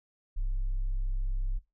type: tone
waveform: sine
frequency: 32.82 Hz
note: C1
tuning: 6 cents sharp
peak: -25 dBFS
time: 0.36-1.59 s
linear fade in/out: 20 ms
effects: noise-tail reverb RT60 0.2 s tail -18 dB re dry + tanh soft clip ceiling -26 dBFS